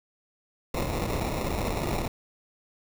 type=noise with sample-and-hold; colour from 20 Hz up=pink; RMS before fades=-29 dBFS; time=0.74-2.08 s; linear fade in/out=5 ms; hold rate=1575 Hz; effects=none